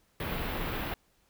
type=band-stop noise; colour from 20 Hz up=pink; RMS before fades=-34 dBFS; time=0.2-0.94 s; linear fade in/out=2 ms; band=3500 to 14000 Hz; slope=24 dB/octave; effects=pink hiss -69 dBFS RMS until 1.29 s